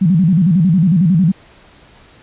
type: tone with vibrato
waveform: sine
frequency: 174.61 Hz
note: F3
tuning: in tune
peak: -8 dBFS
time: 0.01-1.32 s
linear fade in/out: 10 ms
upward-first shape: square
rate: 11 Hz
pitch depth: 160 cents each way
effects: pink hiss -45 dBFS RMS until 2.22 s + resampled to 8000 Hz